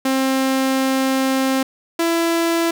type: tone pair in turn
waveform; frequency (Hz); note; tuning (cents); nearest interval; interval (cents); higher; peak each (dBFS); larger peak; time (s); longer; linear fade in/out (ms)
sawtooth; 265.3 / 334.3; C4 / E4; +24 / +24; major third; 400; second; -12; neither; 0.05-1.63 / 1.99-2.71; first; 5
effects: none